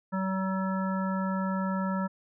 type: harmonic tone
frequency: 190 Hz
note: F#3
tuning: 46 cents sharp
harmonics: 1 / 3 / 5 / 7 / 9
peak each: -28 / -37 / -36 / -37 / -43 dBFS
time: 0.12-2.08 s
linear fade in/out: 20 ms
effects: none